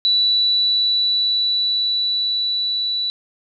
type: tone with level ramp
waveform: sine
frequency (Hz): 3951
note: B7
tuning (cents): 0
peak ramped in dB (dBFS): -13 to -19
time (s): 0.05-3.1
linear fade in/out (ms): 0
effects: none